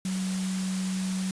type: tone in noise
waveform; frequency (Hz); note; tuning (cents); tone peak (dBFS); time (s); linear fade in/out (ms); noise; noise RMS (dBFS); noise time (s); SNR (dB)
sine; 188; F#3; +28; -27; 0.05-1.31; 2; white; -37; 0.05-1.31; +7
effects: resampled to 22050 Hz